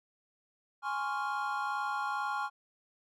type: chord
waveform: triangle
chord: Db major seventh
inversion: second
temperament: equal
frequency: 830.6 / 1046.5 / 1108.7 / 1396.9 Hz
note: Ab5 / C6 / Db6 / F6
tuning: 0 / 0 / 0 / 0 cents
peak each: -34 / -38 / -36 / -35 dBFS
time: 0.82-2.5 s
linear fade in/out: 50 ms
effects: none